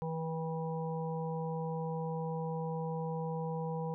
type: harmonic tone with a mistuned harmonic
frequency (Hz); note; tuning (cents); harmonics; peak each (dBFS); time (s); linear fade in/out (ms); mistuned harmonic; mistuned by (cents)
162.2; E3; -28; 1 / 3 / 5 / 6; -36 / -39 / -44 / -45; 0.02-3.94; 0; 5; -20
effects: none